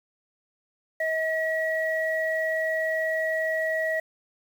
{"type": "tone pair together", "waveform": "sine", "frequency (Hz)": [638.4, 1919], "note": ["D#5", "A#6"], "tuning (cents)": [44, 50], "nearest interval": "octave + perfect fifth", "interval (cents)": 1906, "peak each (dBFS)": [-26, -27], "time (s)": [1, 4], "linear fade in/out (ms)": 5, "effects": ["8-bit"]}